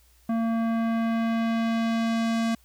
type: tone with low-pass filter sweep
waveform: square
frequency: 227.8 Hz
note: A#3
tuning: 40 cents flat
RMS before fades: -25 dBFS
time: 0.29-2.55 s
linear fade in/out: 5 ms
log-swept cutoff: 1100 to 7600 Hz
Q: 0.75
effects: added 60 Hz sine -58 dBFS peak until 2.64 s + white hiss -62 dBFS RMS until 2.64 s